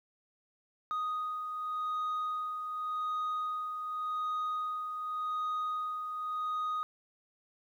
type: beating tone pair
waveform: sine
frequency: 1244.5 / 1245.37 Hz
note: D#6 / D#6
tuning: 0 / +1 cents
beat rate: 0.87 Hz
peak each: -31 / -40 dBFS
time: 0.91-6.83 s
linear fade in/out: 0 ms
effects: tanh soft clip ceiling -30 dBFS + 11-bit